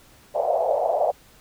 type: band-pass noise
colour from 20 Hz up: white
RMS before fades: -22 dBFS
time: 0.34-1.12 s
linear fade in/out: 20 ms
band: 540 to 720 Hz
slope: 48 dB/octave
effects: pink hiss -53 dBFS RMS until 1.4 s